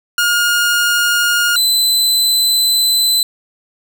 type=tone pair in turn; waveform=sawtooth; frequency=1424 / 4028 Hz; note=F6 / B7; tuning=+33 / +33 cents; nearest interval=octave + tritone; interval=1800 cents; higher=second; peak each=-8 dBFS; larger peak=neither; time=0.18-1.56 / 1.56-3.23 s; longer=second; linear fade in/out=2 ms; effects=none